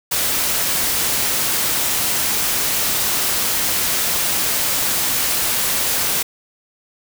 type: noise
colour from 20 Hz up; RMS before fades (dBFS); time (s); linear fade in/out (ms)
white; -19; 0.11-6.23; 10
effects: none